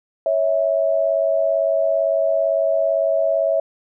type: tone pair together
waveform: sine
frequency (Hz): 554.4 / 652.2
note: C#5 / E5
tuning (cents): 0 / -19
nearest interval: minor third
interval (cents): 281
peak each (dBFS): -20 / -17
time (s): 0.26-3.6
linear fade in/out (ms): 2
effects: none